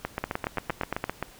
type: two click trains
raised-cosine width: 0.5 ms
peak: -12 / -13 dBFS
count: 8 / 10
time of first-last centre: 0.24-1.041 / 0.05-1.226 s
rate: 8.74 / 7.65 Hz
effects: pink hiss -51 dBFS RMS until 1.39 s